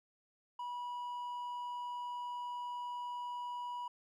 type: tone with hard clipping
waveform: sine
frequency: 975 Hz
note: B5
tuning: 23 cents flat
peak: -40 dBFS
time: 0.59-3.88 s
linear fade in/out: 5 ms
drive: 3 dB
effects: none